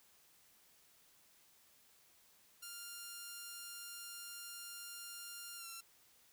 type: tone with pitch glide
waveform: 5% pulse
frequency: 1399 to 1354.5 Hz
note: F6 to E6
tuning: +3 to +47 cents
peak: -36 dBFS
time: 2.62-5.81 s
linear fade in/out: 10 ms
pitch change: -56 cents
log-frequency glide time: 5.57-5.67 s
effects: white hiss -68 dBFS RMS until 6.32 s